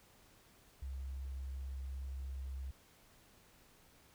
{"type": "tone", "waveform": "sine", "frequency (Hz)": 66.7, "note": "C2", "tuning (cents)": 34, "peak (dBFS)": -40, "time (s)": [0.82, 2.71], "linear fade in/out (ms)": 5, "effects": ["pink hiss -65 dBFS RMS until 4.14 s"]}